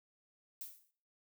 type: noise with exponential decay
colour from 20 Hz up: violet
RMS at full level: -42 dBFS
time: 0.61-0.91 s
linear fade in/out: 1 ms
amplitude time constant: 65 ms
effects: noise-tail reverb RT60 0.5 s tail -19 dB re dry